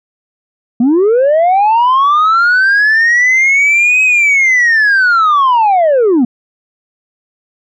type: linear two-way sweep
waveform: sine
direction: up then down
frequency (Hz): 226.1 to 2552 to 226.1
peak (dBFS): -4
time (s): 0.8-6.25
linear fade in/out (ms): 5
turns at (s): 4.03
effects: tanh soft clip ceiling -5 dBFS